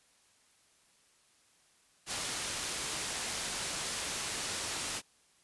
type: low-pass noise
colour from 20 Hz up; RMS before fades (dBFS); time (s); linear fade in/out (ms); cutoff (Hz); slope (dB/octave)
white; -37; 2.06-5.02; 50; 9400; 12
effects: white hiss -67 dBFS RMS until 5.43 s + resampled to 24000 Hz